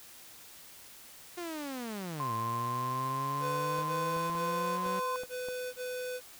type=linear two-way sweep; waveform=sawtooth; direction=down then up; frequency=357.6 to 110.8 to 188.1 Hz; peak=-33 dBFS; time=1.37-5 s; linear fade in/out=10 ms; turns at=2.33 s
type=tone with pitch glide; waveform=sine; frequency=1046.5 to 1036.3 Hz; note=C6 to C6; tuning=0 to -17 cents; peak=-32 dBFS; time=2.2-5.16 s; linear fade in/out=0 ms; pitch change=-17 cents; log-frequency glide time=2.96-3.87 s
type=tone bursts; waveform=square; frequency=501 Hz; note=B4; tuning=25 cents sharp; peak=-36 dBFS; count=6; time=3.4-6.21 s; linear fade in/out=50 ms; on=450 ms; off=22 ms
type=clicks; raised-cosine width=1 ms; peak=-31 dBFS; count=7; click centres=3.788 / 4.167 / 4.298 / 4.352 / 4.863 / 5.235 / 5.486 s
effects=white hiss -52 dBFS RMS until 6.39 s